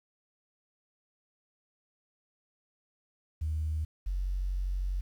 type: tone pair in turn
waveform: sine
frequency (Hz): 77.78 / 46.25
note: D#2 / F#1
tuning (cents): 0 / 0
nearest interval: major sixth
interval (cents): 900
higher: first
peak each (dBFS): -28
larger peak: neither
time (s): 3.41-3.85 / 4.06-5.01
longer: second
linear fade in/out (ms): 10
effects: tanh soft clip ceiling -24 dBFS + 10-bit